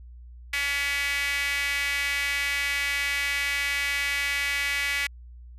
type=tone with high-pass filter; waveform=sawtooth; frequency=283.1 Hz; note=C#4; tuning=37 cents sharp; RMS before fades=-27 dBFS; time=0.53-5.07 s; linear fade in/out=5 ms; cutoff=2100 Hz; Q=4.7; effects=added 60 Hz sine -42 dBFS peak until 5.58 s + resampled to 32000 Hz